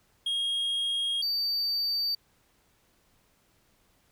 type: tone pair in turn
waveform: triangle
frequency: 3262 / 4613 Hz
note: G#7 / D8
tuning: -32 / -32 cents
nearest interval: tritone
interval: 600 cents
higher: second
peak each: -25 dBFS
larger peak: neither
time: 0.26-1.22 / 1.22-2.15 s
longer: first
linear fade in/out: 5 ms
effects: pink hiss -67 dBFS RMS until 4.11 s